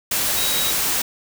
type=tone in noise; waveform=sine; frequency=3828 Hz; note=A#7; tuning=45 cents sharp; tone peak=-25 dBFS; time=0.37-0.71 s; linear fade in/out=5 ms; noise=white; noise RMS=-21 dBFS; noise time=0.11-1.02 s; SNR=-7 dB; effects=none